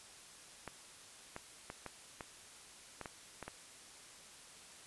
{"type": "clicks", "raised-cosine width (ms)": 0.5, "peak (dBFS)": -28, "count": 9, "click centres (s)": [0.677, 1.364, 1.701, 1.863, 2.208, 3.013, 3.058, 3.427, 3.48], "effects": ["white hiss -56 dBFS RMS until 4.86 s", "resampled to 24000 Hz"]}